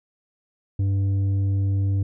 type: tone with tanh clipping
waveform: sine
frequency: 98 Hz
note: G2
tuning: in tune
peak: -20 dBFS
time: 0.79-2.03 s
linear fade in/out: 5 ms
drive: 6 dB
effects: none